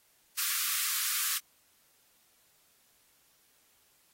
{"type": "high-pass noise", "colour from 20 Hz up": "white", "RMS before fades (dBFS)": -31, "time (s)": [0.37, 1.39], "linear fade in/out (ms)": 20, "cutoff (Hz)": 1100, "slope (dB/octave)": 96, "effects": ["white hiss -67 dBFS RMS until 4.13 s", "AAC 48 kbps"]}